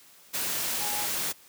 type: tone in noise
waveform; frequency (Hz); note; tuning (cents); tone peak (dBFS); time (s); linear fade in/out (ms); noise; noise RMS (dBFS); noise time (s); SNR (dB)
sine; 830.6; G#5; 0; -36; 0.8-1.07; 20; white; -30; 0.33-1.33; -9
effects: white hiss -55 dBFS RMS until 1.48 s + high-pass 100 Hz 12 dB/octave